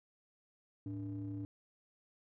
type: ring-modulated tone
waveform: triangle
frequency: 92 Hz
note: F#2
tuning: 9 cents flat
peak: -34 dBFS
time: 0.86-1.45 s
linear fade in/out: 0 ms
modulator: 200 Hz
effects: none